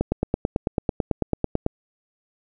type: click train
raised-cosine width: 2 ms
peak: -7 dBFS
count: 16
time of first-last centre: 0.01-1.664 s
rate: 9.07 Hz
effects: none